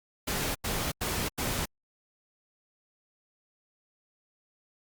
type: noise bursts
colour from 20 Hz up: pink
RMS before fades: -31 dBFS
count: 4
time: 0.27-1.657 s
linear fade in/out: 10 ms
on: 280 ms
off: 89 ms
effects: Opus 48 kbps